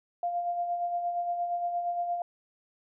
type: tone with tremolo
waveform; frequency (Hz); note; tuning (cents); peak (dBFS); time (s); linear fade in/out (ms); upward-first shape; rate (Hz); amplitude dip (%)
sine; 698.5; F5; 0; -26; 0.23-2.22; 2; sine; 8.6; 45
effects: none